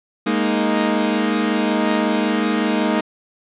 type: chord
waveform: sawtooth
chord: Ab suspended second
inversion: none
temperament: equal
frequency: 207.7 / 233.1 / 311.1 Hz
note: Ab3 / Bb3 / Eb4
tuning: 0 / 0 / 0 cents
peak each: -17 dBFS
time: 0.26-3.01 s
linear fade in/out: 10 ms
effects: resampled to 8000 Hz + 8-bit